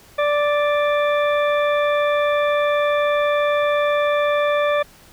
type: harmonic tone with a mistuned harmonic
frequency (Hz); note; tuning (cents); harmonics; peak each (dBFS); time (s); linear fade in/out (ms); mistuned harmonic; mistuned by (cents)
586; D5; -4; 1 / 2 / 3 / 4 / 6; -17 / -23 / -27 / -29 / -33; 0.18-4.83; 10; 4; +19
effects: pink hiss -48 dBFS RMS until 5.12 s